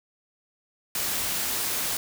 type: noise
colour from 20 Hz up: white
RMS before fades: -28 dBFS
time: 0.95-1.97 s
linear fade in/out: 2 ms
effects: none